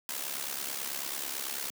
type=noise with amplitude modulation; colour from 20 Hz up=white; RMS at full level=-33 dBFS; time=0.09-1.7 s; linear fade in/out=0 ms; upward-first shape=sine; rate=69.1 Hz; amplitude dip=70%; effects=high-pass 200 Hz 12 dB/octave